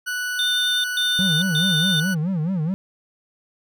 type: tone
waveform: 40% pulse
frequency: 1480 Hz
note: F#6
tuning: in tune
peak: -23 dBFS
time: 0.06-2.15 s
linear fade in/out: 20 ms
type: tone bursts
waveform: triangle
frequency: 3595 Hz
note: A7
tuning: 36 cents sharp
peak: -18 dBFS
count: 3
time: 0.39-2 s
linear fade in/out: 2 ms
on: 450 ms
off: 130 ms
type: tone with vibrato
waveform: triangle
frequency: 171.9 Hz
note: F3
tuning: 27 cents flat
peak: -18 dBFS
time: 1.19-2.74 s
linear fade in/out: 0 ms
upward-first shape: sine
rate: 4.7 Hz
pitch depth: 220 cents each way
effects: none